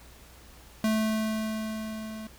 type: tone with level ramp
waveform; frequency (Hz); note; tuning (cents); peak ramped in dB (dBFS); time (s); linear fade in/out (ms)
square; 218.3; A3; -13; -23 to -38; 0.84-2.27; 2
effects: added 60 Hz sine -53 dBFS peak until 2.38 s + pink hiss -53 dBFS RMS until 2.38 s